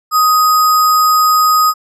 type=tone with sample-and-hold; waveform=sine; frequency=1251 Hz; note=D#6; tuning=9 cents sharp; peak=-7 dBFS; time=0.11-1.74 s; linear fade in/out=50 ms; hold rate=6300 Hz; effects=resampled to 32000 Hz